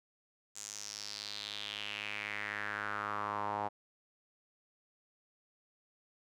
sawtooth tone with band-pass filter sweep, 103.83 Hz, G#2, in tune, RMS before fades -40 dBFS, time 0.55-3.69 s, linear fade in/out 20 ms, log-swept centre 7200 to 830 Hz, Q 4, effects none

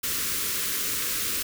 white band-stop noise, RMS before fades -28 dBFS, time 0.03-1.43 s, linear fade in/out 10 ms, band 530 to 1100 Hz, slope 48 dB/octave, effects none

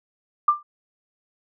sine tone with exponential decay, 1188 Hz, D6, 20 cents sharp, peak -10 dBFS, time 0.48-0.63 s, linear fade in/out 5 ms, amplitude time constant 31 ms, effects none

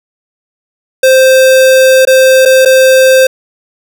square tone with dropouts, 523 Hz, C5, 1 cent flat, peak -3 dBFS, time 1.03-3.27 s, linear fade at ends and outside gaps 5 ms, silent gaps 2.052-2.072 / 2.453-2.457 / 2.651-2.657 s, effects none

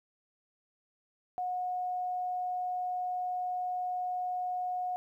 sine tone, 727 Hz, F#5, 31 cents flat, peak -31 dBFS, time 1.38-4.96 s, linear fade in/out 0 ms, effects 12-bit

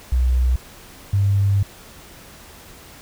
sine tone pair in turn, 62.6 / 99.37 Hz, B1 / G2, +24 / +24 cents, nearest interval minor sixth, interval 800 cents, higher second, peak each -14 dBFS, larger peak neither, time 0.12-0.56 / 1.13-1.63 s, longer second, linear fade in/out 5 ms, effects pink hiss -43 dBFS RMS until 3.01 s

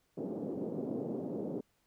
pink band-pass noise, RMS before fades -38 dBFS, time 0.17-1.61 s, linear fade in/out 10 ms, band 190 to 500 Hz, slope 24 dB/octave, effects pink hiss -75 dBFS RMS until 1.86 s

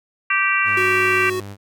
harmonic tone, 390 Hz, G4, 9 cents flat, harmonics 3 / 4 / 5 / 6 / 7, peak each -22 / -22 / -22 / -22 / -22 dBFS, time 0.3-1.3 s, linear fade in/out 5 ms
sawtooth tone with vibrato, 101 Hz, G#2, 48 cents flat, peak -28 dBFS, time 0.64-1.57 s, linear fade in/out 50 ms, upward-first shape square, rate 3.2 Hz, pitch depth 13 cents each way
square tone, 370 Hz, F#4, in tune, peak -22 dBFS, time 0.77-1.4 s, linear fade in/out 2 ms
effects none

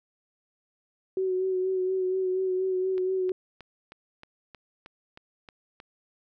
sine tone with vibrato, 373.7 Hz, F#4, 17 cents sharp, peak -24 dBFS, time 1.17-3.32 s, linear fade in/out 2 ms, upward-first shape sine, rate 4.2 Hz, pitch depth 26 cents each way
click train, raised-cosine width 0.3 ms, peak -29 dBFS, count 10, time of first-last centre 2.98-5.801 s, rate 3.19 Hz
effects none

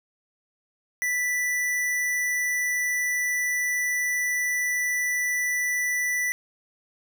square tone, 1975.5 Hz, B6, in tune, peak -24 dBFS, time 1.02-6.32 s, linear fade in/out 0 ms, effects none

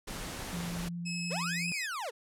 pink noise, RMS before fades -40 dBFS, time 0.07-0.89 s, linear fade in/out 10 ms
sine tone with vibrato, 172.4 Hz, F3, 22 cents flat, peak -35 dBFS, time 0.53-1.72 s, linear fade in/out 0 ms, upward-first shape sine, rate 9.8 Hz, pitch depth 11 cents each way
20% pulse tone with pitch glide, 2580 to 2530 Hz, E7 to D#7, -38 to +28 cents, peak -31 dBFS, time 1.05-1.87 s, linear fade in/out 20 ms, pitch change -34 cents, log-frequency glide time 1.34-1.46 s
40% pulse linear two-way sweep, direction up then down, 401.1 to 2637 to 401.1 Hz, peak -34 dBFS, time 1.3-2.11 s, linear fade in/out 20 ms, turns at 1.69 s
effects low-pass 12000 Hz 12 dB/octave

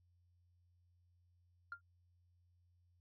sine tone with exponential decay, 1397 Hz, F6, in tune, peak -38 dBFS, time 1.72-1.81 s, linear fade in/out 2 ms, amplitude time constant 18 ms, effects tanh soft clip ceiling -38 dBFS + added 88 Hz sine -70 dBFS peak until 3 s

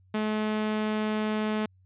sawtooth tone, 214.6 Hz, A3, 43 cents flat, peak -22 dBFS, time 0.14-1.66 s, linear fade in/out 5 ms, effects added 93 Hz sine -57 dBFS peak until 1.85 s + resampled to 8000 Hz

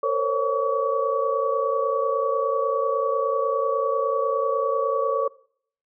sine tone cluster, 457.7 / 524 / 554 / 1134 Hz, A#4 / C5 / C#5 / C#6, -32 / +2 / -1 / +39 cents, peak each -25 / -28 / -25 / -25 dBFS, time 0.03-5.28 s, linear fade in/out 5 ms, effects noise-tail reverb RT60 0.6 s tail -22 dB re dry

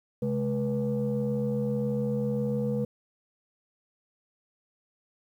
sine tone cluster, 133.5 / 211.8 / 486.1 Hz, C3 / G#3 / B4, +35 / +34 / -28 cents, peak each -30 / -28 / -29 dBFS, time 0.22-2.85 s, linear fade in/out 5 ms, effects tanh soft clip ceiling -20 dBFS + 10-bit

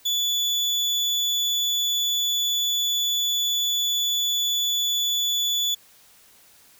35% pulse tone, 3453 Hz, A7, 33 cents flat, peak -19 dBFS, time 0.05-5.75 s, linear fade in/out 10 ms, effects white hiss -54 dBFS RMS until 6.79 s

